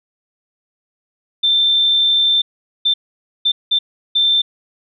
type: tone bursts at uneven times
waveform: sine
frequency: 3564 Hz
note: A7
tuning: 22 cents sharp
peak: -11 dBFS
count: 5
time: 1.43-2.42 / 2.85-2.94 / 3.45-3.52 / 3.71-3.79 / 4.15-4.42 s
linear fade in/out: 10 ms
effects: none